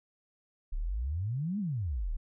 sine exponential two-way sweep, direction up then down, 31.25 to 217.2 to 31.25 Hz, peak -30 dBFS, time 0.72-2.17 s, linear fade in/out 10 ms, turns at 1.59 s, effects none

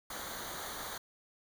pink noise with comb filter, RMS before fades -42 dBFS, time 0.1-0.98 s, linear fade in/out 5 ms, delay 0.38 ms, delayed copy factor -0.75, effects none

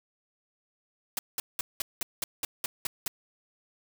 white noise bursts, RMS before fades -31 dBFS, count 10, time 1.17-3.08 s, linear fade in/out 2 ms, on 20 ms, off 190 ms, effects none

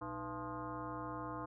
sine tone with frequency modulation, 681 Hz, F5, 44 cents flat, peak -40 dBFS, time 0.01-1.46 s, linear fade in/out 10 ms, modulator 186 Hz, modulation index 3.1, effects none

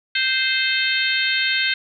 harmonic tone with a mistuned harmonic, 522 Hz, C5, 4 cents flat, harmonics 3 / 4 / 5 / 6 / 7 / 8, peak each -23 / -24 / -25 / -26 / -26 / -27 dBFS, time 0.15-1.74 s, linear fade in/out 5 ms, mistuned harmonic 8, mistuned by +34 cents, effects none

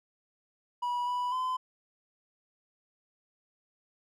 triangle tone with pitch steps, 974 / 985 / 1021 Hz, B5 / B5 / C6, -24 / -5 / -43 cents, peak -27 dBFS, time 0.82-1.57 s, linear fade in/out 10 ms, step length 250 ms, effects none

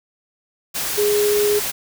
sine tone in noise, 415.3 Hz, G#4, in tune, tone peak -15 dBFS, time 0.97-1.6 s, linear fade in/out 20 ms, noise white, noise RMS -24 dBFS, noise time 0.74-1.72 s, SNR +6 dB, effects none

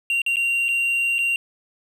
triangle tone with dropouts, 2763 Hz, F7, 19 cents flat, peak -17 dBFS, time 0.1-1.36 s, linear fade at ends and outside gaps 1 ms, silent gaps 0.218-0.263 / 0.359-0.368 / 0.684-0.688 / 1.184-1.189 s, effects none

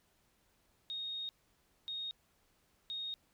sine tone bursts at uneven times, 3724 Hz, A#7, 2 cents flat, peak -38 dBFS, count 3, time 0.9-1.29 / 1.88-2.11 / 2.9-3.14 s, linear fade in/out 0 ms, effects pink hiss -73 dBFS RMS until 3.33 s

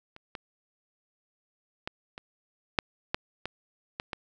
clicks, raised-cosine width 0.3 ms, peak -30 / -21 / -17 / -24 / -6 / -10 / -17 / -16 / -17 dBFS, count 9, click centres 0.164 / 0.352 / 1.875 / 2.179 / 2.788 / 3.145 / 3.456 / 3.999 / 4.132 s, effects none

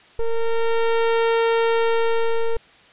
square ring-modulated tone, 229.2 Hz, A#3, 29 cents flat, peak -14 dBFS, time 0.19-2.57 s, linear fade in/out 5 ms, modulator 229 Hz, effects white hiss -50 dBFS RMS until 2.92 s + resampled to 8000 Hz

